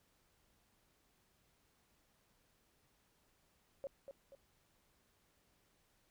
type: tone with echo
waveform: sine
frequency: 550 Hz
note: C#5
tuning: 14 cents flat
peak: -40 dBFS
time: 3.84-3.87 s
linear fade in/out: 0 ms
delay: 240 ms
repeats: 2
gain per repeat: -7 dB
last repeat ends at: 4.35 s
effects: pink hiss -75 dBFS RMS until 6.1 s